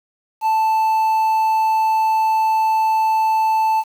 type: tone with quantisation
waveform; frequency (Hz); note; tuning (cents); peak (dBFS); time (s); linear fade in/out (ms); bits
triangle; 880; A5; 0; -12; 0.41-3.84; 50; 7
effects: none